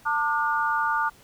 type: tone cluster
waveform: sine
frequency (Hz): 896 / 1191 / 1442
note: A5 / D6 / F#6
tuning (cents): +31 / +24 / -45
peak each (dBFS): -26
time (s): 0.05-1.1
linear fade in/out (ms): 20
effects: pink hiss -54 dBFS RMS until 1.23 s